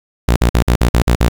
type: tone bursts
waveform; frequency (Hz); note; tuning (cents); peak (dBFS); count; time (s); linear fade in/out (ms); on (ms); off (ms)
sawtooth; 59.3; A#1; +30; -5; 8; 0.28-1.285; 5; 81; 51
effects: 7-bit